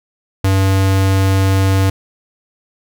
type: tone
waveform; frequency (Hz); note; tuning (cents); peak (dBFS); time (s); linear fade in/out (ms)
square; 96.3; G2; -30; -11; 0.44-1.9; 5
effects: none